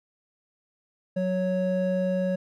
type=tone pair together; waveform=triangle; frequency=184.56 / 554.4 Hz; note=F#3 / C#5; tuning=-4 / 0 cents; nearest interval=octave + perfect fifth; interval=1904 cents; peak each=-24 dBFS; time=1.16-2.36 s; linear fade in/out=10 ms; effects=none